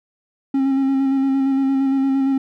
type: tone with vibrato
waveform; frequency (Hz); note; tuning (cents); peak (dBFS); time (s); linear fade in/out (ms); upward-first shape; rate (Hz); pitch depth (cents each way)
triangle; 270; C#4; -45; -13; 0.54-2.38; 5; square; 8.7; 18
effects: none